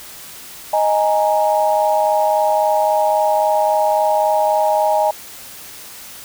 sine chord, D# suspended fourth, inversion none, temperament just, 622.3 / 829.7 / 933.4 Hz, D#5 / G#5 / A#5, 0 / -2 / +2 cents, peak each -16 / -16 / -21 dBFS, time 0.73-5.11 s, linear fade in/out 5 ms, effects white hiss -36 dBFS RMS until 6.24 s

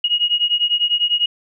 sine beating tone pair, 2879 / 2889 Hz, F#7 / F#7, -48 / -42 cents, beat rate 10 Hz, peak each -18 dBFS, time 0.04-1.26 s, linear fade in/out 5 ms, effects none

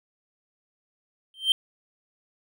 triangle tone with exponential growth, 3136 Hz, G7, in tune, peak -12 dBFS, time 1.34-1.52 s, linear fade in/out 1 ms, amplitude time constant 37 ms, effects none

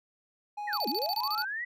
triangle tone with pitch glide, 830.6 to 847.6 Hz, G#5 to G#5, 0 to +35 cents, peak -32 dBFS, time 0.57-1.45 s, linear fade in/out 10 ms, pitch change +35 cents, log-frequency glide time 0.75-1.15 s
sine linear two-way sweep, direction down then up, 1993 to 207.7 to 1993 Hz, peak -32 dBFS, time 0.67-1.65 s, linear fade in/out 10 ms, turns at 0.88 s
square tone bursts, 4525 Hz, C#8, 35 cents sharp, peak -31 dBFS, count 10, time 0.73-1.421 s, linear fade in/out 0 ms, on 43 ms, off 29 ms
effects none

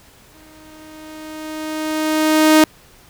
sawtooth tone with exponential growth, 311.1 Hz, D#4, in tune, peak -3 dBFS, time 0.34-2.64 s, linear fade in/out 1 ms, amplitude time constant 500 ms, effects pink hiss -48 dBFS RMS until 3.09 s

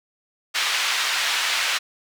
white band-pass noise, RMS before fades -23 dBFS, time 0.54-1.79 s, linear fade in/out 20 ms, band 1200 to 3600 Hz, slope 12 dB/octave, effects none

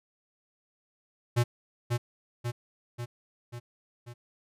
square tone with echo, 120 Hz, B2, 49 cents flat, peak -22 dBFS, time 1.36-1.44 s, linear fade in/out 20 ms, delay 540 ms, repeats 5, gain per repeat -4 dB, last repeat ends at 4.14 s, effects resampled to 32000 Hz

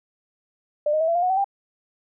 sine tone with pitch steps, 595 / 619.9 / 645.9 / 672.9 / 701.1 / 730.4 / 761 / 792.9 Hz, D5 / D#5 / E5 / E5 / F5 / F#5 / F#5 / G5, +22 / -7 / -35 / +35 / +7 / -23 / +48 / +20 cents, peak -18 dBFS, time 0.86-1.444 s, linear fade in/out 5 ms, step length 73 ms, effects none

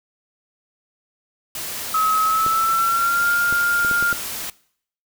white noise, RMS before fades -29 dBFS, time 1.55-4.5 s, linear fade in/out 2 ms
sine tone with pitch glide, 1281 to 1405 Hz, E6 to F6, -50 to +10 cents, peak -16 dBFS, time 1.94-4.13 s, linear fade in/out 5 ms, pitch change +160 cents, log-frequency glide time 2.23-3.3 s
clicks, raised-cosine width 2 ms, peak -18 dBFS, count 6, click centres 2.464 / 3.526 / 3.848 / 3.913 / 4.026 / 4.128 s
effects noise-tail reverb RT60 0.6 s tail -21 dB re dry

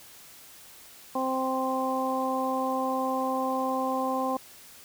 harmonic tone, 261.6 Hz, C4, in tune, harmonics 1 / 2 / 3 / 4, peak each -31 / -31 / -31 / -31 dBFS, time 1.15-4.37 s, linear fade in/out 5 ms, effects white hiss -50 dBFS RMS until 4.84 s

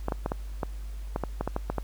clicks, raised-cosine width 1 ms, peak -14 dBFS, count 12, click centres 0.084 / 0.122 / 0.261 / 0.319 / 0.632 / 1.161 / 1.237 / 1.41 / 1.476 / 1.564 / 1.7 / 1.783 s, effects added 50 Hz sine -34 dBFS peak until 1.83 s + pink hiss -55 dBFS RMS until 1.83 s

